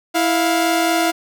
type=tone pair together; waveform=sawtooth; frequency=329.3 / 703 Hz; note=E4 / F5; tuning=-2 / +11 cents; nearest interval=octave + minor second; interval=1313 cents; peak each=-14 dBFS; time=0.14-1.12 s; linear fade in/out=20 ms; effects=none